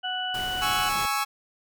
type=harmonic tone; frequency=740 Hz; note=F#5; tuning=in tune; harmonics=1 / 2 / 4; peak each=-32 / -33 / -30 dBFS; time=0.03-0.9 s; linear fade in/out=20 ms
type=noise; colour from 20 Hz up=pink; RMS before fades=-37 dBFS; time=0.34-1.06 s; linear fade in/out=5 ms
type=chord; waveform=sawtooth; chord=C# minor; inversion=second; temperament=equal; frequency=830.6 / 1108.7 / 1318.5 Hz; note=G#5 / C#6 / E6; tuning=0 / 0 / 0 cents; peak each=-25 dBFS; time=0.61-1.25 s; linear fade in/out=20 ms
effects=none